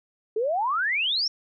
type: exponential sweep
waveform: sine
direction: up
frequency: 415.3 to 5620 Hz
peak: -22 dBFS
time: 0.36-1.28 s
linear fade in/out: 5 ms
effects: none